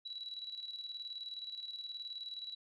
sine tone with tremolo, 3922 Hz, B7, 13 cents flat, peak -40 dBFS, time 0.05-2.55 s, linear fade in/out 10 ms, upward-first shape square, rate 19 Hz, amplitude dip 55%, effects none

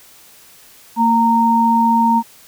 sine tone pair together, 228.7 / 924 Hz, A#3 / A#5, -33 / -16 cents, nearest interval 2 octaves, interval 2417 cents, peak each -15 / -12 dBFS, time 0.96-2.23 s, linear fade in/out 50 ms, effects white hiss -45 dBFS RMS until 2.47 s

